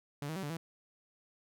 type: tone with pitch steps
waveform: sawtooth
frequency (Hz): 143.8 / 158.9 / 191.6 / 145.5 / 165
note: D3 / D#3 / G3 / D3 / E3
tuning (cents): -36 / +37 / -39 / -16 / +2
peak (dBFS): -33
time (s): 0.22-0.57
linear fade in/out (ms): 2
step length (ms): 70
effects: none